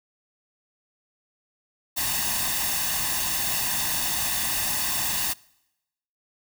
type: noise with comb filter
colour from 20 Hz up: white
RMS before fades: -26 dBFS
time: 1.96-5.34 s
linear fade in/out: 20 ms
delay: 1.1 ms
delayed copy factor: +0.7
effects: noise-tail reverb RT60 0.9 s tail -24 dB re dry